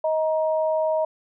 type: tone pair together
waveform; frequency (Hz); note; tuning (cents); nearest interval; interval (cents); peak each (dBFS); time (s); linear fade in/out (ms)
sine; 630 / 942.5; D#5 / A#5; +21 / +19; perfect fifth; 698; -20 / -28; 0.04-1.05; 5
effects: none